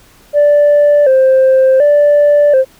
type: tone with vibrato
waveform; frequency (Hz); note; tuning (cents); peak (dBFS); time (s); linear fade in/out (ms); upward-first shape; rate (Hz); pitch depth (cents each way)
sine; 554.4; C#5; 0; -3; 0.33-2.65; 50; square; 0.68; 93
effects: tanh soft clip ceiling -3 dBFS + pink hiss -45 dBFS RMS until 2.79 s